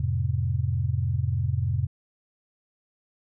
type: chord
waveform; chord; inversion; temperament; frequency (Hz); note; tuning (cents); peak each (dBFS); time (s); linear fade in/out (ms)
sine; F major; none; equal with one note detuned; 87.31 / 107.43 / 130.81; F2 / A2 / C3; 0 / -41 / 0; -27; 0-1.87; 5
effects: none